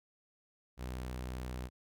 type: tone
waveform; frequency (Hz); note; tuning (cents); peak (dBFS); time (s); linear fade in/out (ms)
sawtooth; 62.7; B1; +27; -35; 0.77-1.7; 50
effects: none